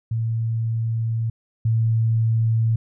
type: tone pair in turn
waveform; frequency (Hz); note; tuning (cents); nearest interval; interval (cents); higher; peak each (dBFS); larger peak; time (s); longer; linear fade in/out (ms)
sine; 113.6 / 112.95; A#2 / A2; -44 / +46; unison; 10; first; -20 / -16; second; 0.11-1.3 / 1.65-2.76; first; 5
effects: none